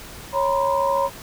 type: tone cluster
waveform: sine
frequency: 552 / 949 / 1023 Hz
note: C#5 / A#5 / C6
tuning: -7 / +31 / -39 cents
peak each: -21 / -22 / -24 dBFS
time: 0.32-1.1 s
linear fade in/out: 50 ms
effects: pink hiss -39 dBFS RMS until 1.22 s